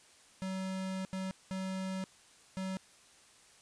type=tone bursts at uneven times; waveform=square; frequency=189.2 Hz; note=F#3; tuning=39 cents sharp; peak=-36 dBFS; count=4; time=0.42-1.05 / 1.13-1.31 / 1.51-2.04 / 2.57-2.77 s; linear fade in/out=0 ms; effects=white hiss -61 dBFS RMS until 3.61 s + resampled to 22050 Hz